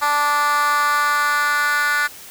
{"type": "tone with high-pass filter sweep", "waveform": "10% pulse", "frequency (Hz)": 292.4, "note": "D4", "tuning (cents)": -7, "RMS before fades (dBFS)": -18, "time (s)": [0.01, 2.08], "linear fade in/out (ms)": 20, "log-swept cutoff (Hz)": [1000, 1500], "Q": 3.5, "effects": ["white hiss -39 dBFS RMS until 2.3 s"]}